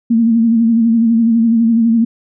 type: tone with vibrato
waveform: sine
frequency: 228.9 Hz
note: A#3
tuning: 31 cents flat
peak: -8 dBFS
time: 0.1-2.05 s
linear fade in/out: 10 ms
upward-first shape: sine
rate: 12 Hz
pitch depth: 48 cents each way
effects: none